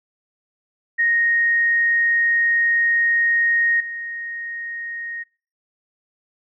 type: tone with level steps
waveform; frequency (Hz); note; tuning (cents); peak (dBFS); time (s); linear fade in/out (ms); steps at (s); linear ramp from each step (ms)
sine; 1864.7; A#6; 0; -15 / -27; 0.98-5.24; 20; 3.8; 5
effects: noise-tail reverb RT60 0.4 s tail -24 dB re dry